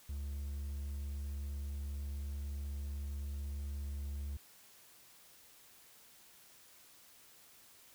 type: tone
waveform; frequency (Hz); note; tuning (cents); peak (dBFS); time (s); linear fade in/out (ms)
triangle; 70.9; C#2; +40; -36; 0.09-4.37; 5
effects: white hiss -61 dBFS RMS until 7.94 s